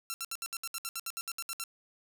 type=tone bursts; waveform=5% pulse; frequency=1354 Hz; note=E6; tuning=46 cents sharp; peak=-23 dBFS; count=15; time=0.1-1.638 s; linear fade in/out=0 ms; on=40 ms; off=67 ms; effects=none